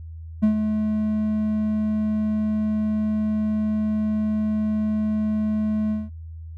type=tone with ADSR envelope; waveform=triangle; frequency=214.6 Hz; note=A3; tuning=43 cents flat; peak=-11 dBFS; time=0.42-6.1 s; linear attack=17 ms; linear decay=100 ms; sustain=-7 dB; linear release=190 ms; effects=noise-tail reverb RT60 0.1 s tail -25 dB re dry + added 81 Hz sine -34 dBFS peak until 6.57 s